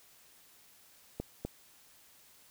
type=clicks; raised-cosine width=2 ms; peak=-22 dBFS; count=2; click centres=1.2 / 1.45 s; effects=white hiss -61 dBFS RMS until 2.5 s